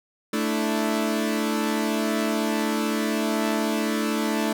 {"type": "chord", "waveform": "sawtooth", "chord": "A suspended fourth", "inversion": "none", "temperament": "equal", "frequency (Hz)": [220, 293.7, 329.6], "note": ["A3", "D4", "E4"], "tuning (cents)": [0, 0, 0], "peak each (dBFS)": [-21, -24, -25], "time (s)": [0.33, 4.53], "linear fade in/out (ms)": 5, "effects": []}